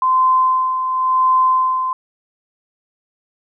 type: tone with tremolo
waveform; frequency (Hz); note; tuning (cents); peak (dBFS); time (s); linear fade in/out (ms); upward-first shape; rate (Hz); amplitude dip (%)
sine; 1033; C6; -22; -10; 0.02-1.93; 2; sine; 0.93; 55
effects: none